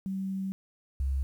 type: tone pair in turn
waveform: sine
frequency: 192 / 67.47 Hz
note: G3 / C#2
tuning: -36 / -46 cents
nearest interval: octave + tritone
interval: 1810 cents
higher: first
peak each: -30 / -26 dBFS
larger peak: second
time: 0.06-0.52 / 1-1.23 s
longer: first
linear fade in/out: 0 ms
effects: 10-bit